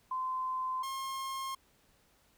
sine / 45% pulse tone pair in turn, 1032 / 1069.9 Hz, C6 / C6, -24 / +38 cents, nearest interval minor second, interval 62 cents, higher second, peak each -32 / -36 dBFS, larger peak first, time 0.11-0.83 / 0.83-1.55 s, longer neither, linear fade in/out 5 ms, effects pink hiss -68 dBFS RMS until 2.37 s

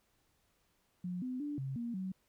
sine tone with pitch steps, 179.2 / 254 / 292.4 / 134.6 / 235.7 / 188.1 Hz, F3 / B3 / D4 / C3 / A#3 / F#3, +45 / +49 / -7 / +49 / +19 / +29 cents, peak -36 dBFS, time 1.04-2.12 s, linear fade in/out 5 ms, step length 180 ms, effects pink hiss -75 dBFS RMS until 2.28 s

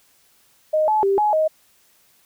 sine tone with pitch steps, 620 / 860 / 393.3 / 842 / 627 Hz, D#5 / A5 / G4 / G#5 / D#5, -6 / -40 / +6 / +24 / +13 cents, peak -15 dBFS, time 0.73-1.48 s, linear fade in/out 10 ms, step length 150 ms, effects white hiss -58 dBFS RMS until 2.25 s

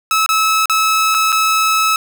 sawtooth tone with dropouts, 1298 Hz, E6, 27 cents flat, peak -8 dBFS, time 0.11-1.96 s, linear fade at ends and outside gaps 1 ms, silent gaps 0.262-0.29 / 0.657-0.697 / 1.144-1.147 / 1.321-1.326 s, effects none

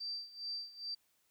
sine tone with tremolo, 4675 Hz, D8, 9 cents flat, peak -37 dBFS, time 0-0.95 s, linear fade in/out 10 ms, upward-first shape sine, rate 2.4 Hz, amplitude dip 85%, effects white hiss -75 dBFS RMS until 1.3 s

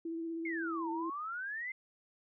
sine tone with vibrato, 330 Hz, E4, 2 cents sharp, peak -36 dBFS, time 0.05-1.1 s, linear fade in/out 5 ms, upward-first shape sine, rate 16 Hz, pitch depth 20 cents each way
sine exponential two-way sweep, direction down then up, 2214 to 880 to 2106 Hz, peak -37 dBFS, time 0.45-1.72 s, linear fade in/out 5 ms, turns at 0.9 s
effects none

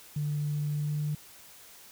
sine tone with pitch glide, 147.7 to 149.24 Hz, D3 to D3, +10 to +28 cents, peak -27 dBFS, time 0.16-1.15 s, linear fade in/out 5 ms, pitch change +18 cents, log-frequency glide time 0.78-0.93 s, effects tanh soft clip ceiling -23 dBFS + white hiss -52 dBFS RMS until 1.91 s

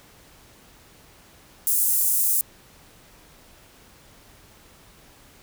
pink high-pass noise, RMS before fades -21 dBFS, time 1.67-2.41 s, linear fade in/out 0 ms, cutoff 8900 Hz, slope 24 dB/octave, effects pink hiss -52 dBFS RMS until 5.42 s

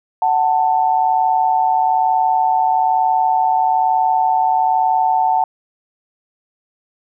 sine tone pair together, 745.9 / 887 Hz, F#5 / A5, +14 / +14 cents, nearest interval minor third, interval 300 cents, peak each -15 dBFS, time 0.22-5.44 s, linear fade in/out 2 ms, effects none

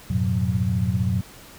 sine tone cluster, 90.1 / 107.7 / 122.9 / 182.5 Hz, F#2 / A2 / B2 / F#3, -45 / -37 / -8 / -24 cents, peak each -25 dBFS, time 0.1-1.21 s, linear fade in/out 5 ms, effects pink hiss -45 dBFS RMS until 1.58 s

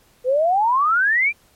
sine exponential sweep, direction up, 486.6 to 2437 Hz, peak -14 dBFS, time 0.24-1.33 s, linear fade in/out 50 ms, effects pink hiss -56 dBFS RMS until 1.55 s + MP3 64 kbps

